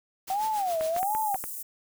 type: noise with tremolo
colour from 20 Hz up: white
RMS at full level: -39 dBFS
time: 0.27-1 s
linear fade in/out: 10 ms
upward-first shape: sine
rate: 7.3 Hz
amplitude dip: 65%
type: tone with vibrato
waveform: sine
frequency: 746 Hz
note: F#5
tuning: 14 cents sharp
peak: -25 dBFS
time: 0.3-1.36 s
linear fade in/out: 2 ms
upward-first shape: sine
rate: 1.4 Hz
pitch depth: 280 cents each way
type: clicks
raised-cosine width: 0.5 ms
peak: -21 dBFS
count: 6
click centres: 0.81 / 0.964 / 1.03 / 1.15 / 1.345 / 1.44 s
type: high-pass noise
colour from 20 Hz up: white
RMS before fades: -37 dBFS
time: 0.97-1.63 s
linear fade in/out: 10 ms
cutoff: 8000 Hz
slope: 24 dB/octave
effects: none

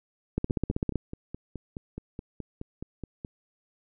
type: two click trains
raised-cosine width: 3 ms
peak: -23 / -13 dBFS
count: 14 / 10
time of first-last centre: 0.5-3.248 / 0.38-0.957 s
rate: 4.73 / 15.6 Hz
effects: none

